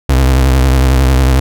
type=tone with vibrato; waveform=35% pulse; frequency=65.41 Hz; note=C2; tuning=in tune; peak=-5 dBFS; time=0.09-1.4 s; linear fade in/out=5 ms; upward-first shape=triangle; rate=11 Hz; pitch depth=100 cents each way; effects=none